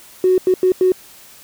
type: tone bursts at uneven times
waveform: triangle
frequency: 370 Hz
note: F#4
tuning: in tune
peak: -6 dBFS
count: 4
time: 0.24-0.38 / 0.47-0.54 / 0.63-0.72 / 0.81-0.92 s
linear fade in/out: 2 ms
effects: tanh soft clip ceiling -8 dBFS + white hiss -43 dBFS RMS until 1.43 s